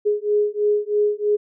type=beating tone pair; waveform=sine; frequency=415.3 / 418.4 Hz; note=G#4 / G#4; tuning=0 / +13 cents; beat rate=3.1 Hz; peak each=-20 dBFS; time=0.05-1.37 s; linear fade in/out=20 ms; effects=none